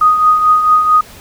sine tone with tremolo, 1244.5 Hz, D#6, in tune, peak -4 dBFS, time 0.01-1.01 s, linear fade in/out 5 ms, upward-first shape triangle, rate 4.5 Hz, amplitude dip 60%, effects pink hiss -37 dBFS RMS until 1.2 s

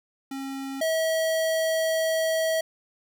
square tone pair in turn, 270.9 / 644.3 Hz, C#4 / E5, -40 / -40 cents, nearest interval octave + minor third, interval 1500 cents, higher second, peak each -32 / -23 dBFS, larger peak second, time 0.31-0.81 / 0.81-2.61 s, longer second, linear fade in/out 5 ms, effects none

